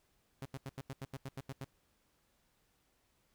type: tone bursts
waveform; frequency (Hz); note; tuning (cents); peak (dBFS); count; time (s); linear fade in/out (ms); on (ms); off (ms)
sawtooth; 134.7; C#3; -49; -37; 11; 0.42-1.643; 0; 33; 86
effects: pink hiss -75 dBFS RMS until 3.34 s